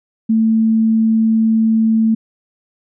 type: tone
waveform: sine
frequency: 222.6 Hz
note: A3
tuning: 20 cents sharp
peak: -10 dBFS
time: 0.29-2.15 s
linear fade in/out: 10 ms
effects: none